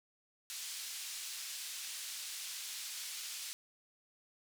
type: band-pass noise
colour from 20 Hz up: pink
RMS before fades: -44 dBFS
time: 0.5-3.53 s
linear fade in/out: 0 ms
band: 3500 to 11000 Hz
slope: 12 dB/octave
effects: none